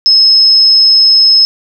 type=tone; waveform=sine; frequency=5180 Hz; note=E8; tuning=31 cents flat; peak=-3 dBFS; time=0.06-1.45 s; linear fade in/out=0 ms; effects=none